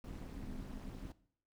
brown noise with amplitude modulation, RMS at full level -42 dBFS, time 0.04-1.12 s, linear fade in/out 2 ms, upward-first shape sine, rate 230 Hz, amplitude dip 95%, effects noise-tail reverb RT60 0.6 s tail -18 dB re dry

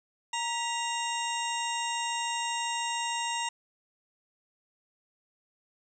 harmonic tone with a mistuned harmonic, 933 Hz, A#5, 1 cent sharp, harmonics 1 / 2 / 3 / 4 / 6 / 7 / 8 / 9, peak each -32 / -39 / -36 / -40 / -44 / -45 / -40 / -44 dBFS, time 0.33-3.49 s, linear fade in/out 5 ms, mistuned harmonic 2, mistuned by +72 cents, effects 11-bit

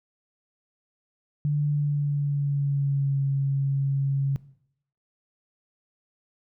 sine tone with pitch glide, 146.83 to 137.79 Hz, D3 to C#3, 0 to -10 cents, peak -21 dBFS, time 1.45-4.36 s, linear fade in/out 0 ms, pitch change -110 cents, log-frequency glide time 1.68-3.22 s, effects noise-tail reverb RT60 0.7 s tail -19 dB re dry

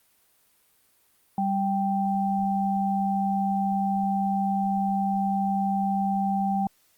sine tone pair together, 196 / 784 Hz, G3 / G5, 0 / 0 cents, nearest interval 2 octaves, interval 2400 cents, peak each -25 dBFS, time 1.38-6.67 s, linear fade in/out 2 ms, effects white hiss -64 dBFS RMS until 6.97 s + Opus 32 kbps

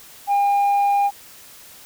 sine tone, 806 Hz, G5, 48 cents sharp, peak -12 dBFS, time 0.27-1.11 s, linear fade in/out 50 ms, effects tanh soft clip ceiling -14 dBFS + white hiss -44 dBFS RMS until 1.85 s

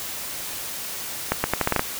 accelerating click train, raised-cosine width 0.5 ms, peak -4 dBFS, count 8, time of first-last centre 1.32-1.794 s, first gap 120 ms, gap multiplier 0.8, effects white hiss -32 dBFS RMS until 1.99 s

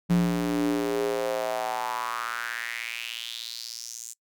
square tone with high-pass filter sweep, 58.27 Hz, A#1, in tune, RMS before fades -29 dBFS, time 0.09-4.14 s, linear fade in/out 20 ms, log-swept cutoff 170 to 7400 Hz, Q 4.5, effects noise-tail reverb RT60 0.1 s tail -23 dB re dry

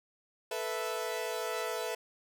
sawtooth chord, A suspended second, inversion none, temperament equal, 440 / 493.9 / 659.3 Hz, A4 / B4 / E5, 0 / 0 / 0 cents, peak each -34 dBFS, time 0.51-1.95 s, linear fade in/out 5 ms, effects none

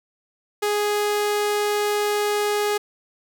sawtooth tone, 415.3 Hz, G#4, in tune, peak -16 dBFS, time 0.62-2.78 s, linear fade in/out 10 ms, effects none

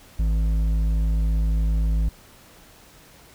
sine tone with hard clipping, 53.7 Hz, A1, 41 cents flat, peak -20 dBFS, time 0.19-2.09 s, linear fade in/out 5 ms, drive 7 dB, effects pink hiss -50 dBFS RMS until 3.34 s

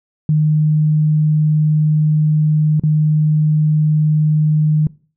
sine tone with dropouts, 153.2 Hz, D#3, 27 cents flat, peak -10 dBFS, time 0.29-4.87 s, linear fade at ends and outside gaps 2 ms, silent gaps 2.797-2.836 s, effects noise-tail reverb RT60 0.4 s tail -22 dB re dry

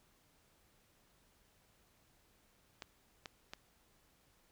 clicks, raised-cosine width 0.2 ms, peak -27 dBFS, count 3, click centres 2.822 / 3.258 / 3.535 s, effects pink hiss -71 dBFS RMS until 4.51 s

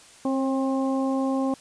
harmonic tone with a mistuned harmonic, 266.2 Hz, C4, 30 cents sharp, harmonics 1 / 2 / 3 / 4, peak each -23 / -29 / -33 / -35 dBFS, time 0.25-1.54 s, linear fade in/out 2 ms, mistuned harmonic 2, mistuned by +17 cents, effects white hiss -50 dBFS RMS until 1.6 s + resampled to 22050 Hz

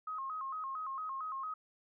sine tone with vibrato, 1165 Hz, D6, 14 cents flat, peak -37 dBFS, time 0.07-1.54 s, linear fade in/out 5 ms, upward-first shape square, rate 4.4 Hz, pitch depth 140 cents each way, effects none

